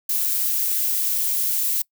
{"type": "noise with high-pass filter sweep", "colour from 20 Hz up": "violet", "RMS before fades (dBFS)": -22, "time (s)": [0.09, 1.82], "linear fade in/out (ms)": 5, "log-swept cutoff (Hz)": [970, 1900], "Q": 0.84, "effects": ["noise-tail reverb RT60 0.1 s tail -24 dB re dry"]}